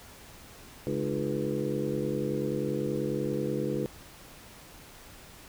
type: harmonic tone with a mistuned harmonic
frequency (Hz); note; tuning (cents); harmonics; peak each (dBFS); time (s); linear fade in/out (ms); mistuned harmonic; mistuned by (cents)
70.3; C#2; +25; 2 / 3 / 4 / 5 / 6 / 7; -35 / -35 / -35 / -35 / -35 / -35; 0.87-3.86; 0; 4; +130
effects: pink hiss -50 dBFS RMS until 5.48 s